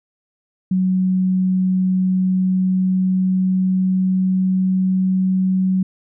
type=tone with pitch glide; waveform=sine; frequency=185.9 to 187.52 Hz; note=F#3 to F#3; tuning=+8 to +23 cents; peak=-14 dBFS; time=0.71-5.83 s; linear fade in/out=5 ms; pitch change=+15 cents; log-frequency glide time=1.98-5.67 s; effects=none